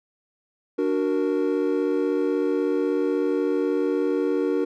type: chord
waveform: triangle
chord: D augmented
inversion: none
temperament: equal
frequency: 293.7 / 370 / 466.2 Hz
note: D4 / F#4 / A#4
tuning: 0 / 0 / 0 cents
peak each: -23 dBFS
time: 0.78-4.65 s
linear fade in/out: 10 ms
effects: none